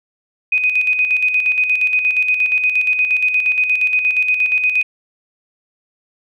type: tone with tremolo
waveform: sine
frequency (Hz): 2500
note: D#7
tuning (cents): +8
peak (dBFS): -11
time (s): 0.52-4.83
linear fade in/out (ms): 5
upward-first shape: square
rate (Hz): 8.5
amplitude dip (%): 50
effects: none